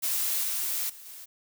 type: noise with level steps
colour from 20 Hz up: blue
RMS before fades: -28 / -30 / -47 / -44 dBFS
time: 0.02-1.26 s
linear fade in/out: 20 ms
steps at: 0.43 / 0.89 / 1.05 s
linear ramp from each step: 10 ms
effects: none